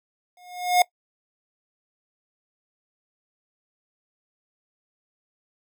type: tone with exponential growth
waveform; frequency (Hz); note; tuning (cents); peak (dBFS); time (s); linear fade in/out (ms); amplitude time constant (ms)
square; 719; F#5; -50; -13; 0.37-0.82; 2; 97
effects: noise-tail reverb RT60 0.1 s tail -21 dB re dry